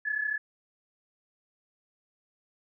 sine tone pair together, 1686.6 / 1720 Hz, G#6 / A6, +26 / -40 cents, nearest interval unison, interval 34 cents, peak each -33 / -29 dBFS, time 0.05-0.38 s, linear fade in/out 10 ms, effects none

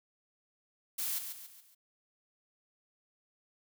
blue noise with echo, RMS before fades -35 dBFS, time 0.98-1.19 s, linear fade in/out 10 ms, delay 140 ms, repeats 4, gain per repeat -7 dB, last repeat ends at 1.75 s, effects none

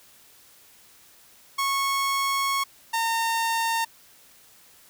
sawtooth tone pair in turn, 1100 / 912.9 Hz, C#6 / A#5, -14 / -36 cents, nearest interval minor third, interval 322 cents, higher first, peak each -19 dBFS, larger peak neither, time 1.58-2.64 / 2.93-3.85 s, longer first, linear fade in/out 10 ms, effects white hiss -54 dBFS RMS until 4.89 s

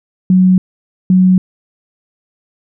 sine tone pair in turn, 185 / 185 Hz, F#3 / F#3, 0 / 0 cents, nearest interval unison, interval 0 cents, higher neither, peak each -5 dBFS, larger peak neither, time 0.3-0.58 / 1.1-1.38 s, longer neither, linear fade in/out 2 ms, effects none

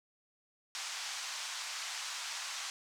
white band-pass noise, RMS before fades -41 dBFS, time 0.75-2.7 s, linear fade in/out 0 ms, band 820 to 7000 Hz, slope 24 dB/octave, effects none

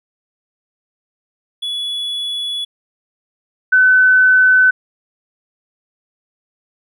triangle / sine tone pair in turn, 3403 / 1511.5 Hz, G#7 / F#6, +41 / +36 cents, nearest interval octave + major second, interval 1405 cents, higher first, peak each -18 / -7 dBFS, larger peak second, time 1.62-2.65 / 3.72-4.71 s, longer first, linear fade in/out 10 ms, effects none

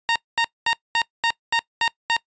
15% pulse tone bursts, 925 Hz, A#5, 14 cents flat, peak -11 dBFS, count 8, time 0.09-2.166 s, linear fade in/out 0 ms, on 67 ms, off 220 ms, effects noise-tail reverb RT60 0.1 s tail -23 dB re dry + resampled to 16000 Hz

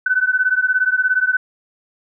sine beating tone pair, 1500 / 1517 Hz, F#6 / F#6, +23 / +43 cents, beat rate 17 Hz, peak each -17 dBFS, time 0.06-1.37 s, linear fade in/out 5 ms, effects none

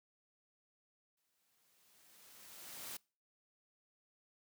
white noise with exponential growth, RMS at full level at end -45 dBFS, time 1.17-2.97 s, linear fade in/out 5 ms, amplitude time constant 390 ms, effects noise-tail reverb RT60 0.4 s tail -26 dB re dry + high-pass 100 Hz 12 dB/octave

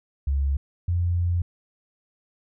sine tone pair in turn, 69.3 / 87.31 Hz, C#2 / F2, 0 / 0 cents, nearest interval major third, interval 400 cents, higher second, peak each -20 dBFS, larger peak neither, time 0.27-0.57 / 0.88-1.42 s, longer second, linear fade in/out 5 ms, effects none

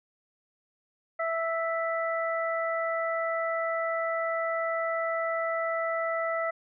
harmonic tone, 659.3 Hz, E5, in tune, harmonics 1 / 2 / 3, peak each -29 / -32 / -34 dBFS, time 1.19-6.51 s, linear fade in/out 10 ms, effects none

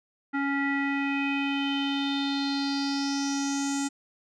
square tone with low-pass filter sweep, 278.6 Hz, C#4, 9 cents sharp, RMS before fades -28 dBFS, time 0.33-3.89 s, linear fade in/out 20 ms, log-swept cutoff 1700 to 7500 Hz, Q 5.8, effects none

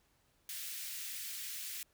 white high-pass noise, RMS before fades -43 dBFS, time 0.49-1.83 s, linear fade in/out 2 ms, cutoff 1800 Hz, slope 24 dB/octave, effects pink hiss -73 dBFS RMS until 1.93 s

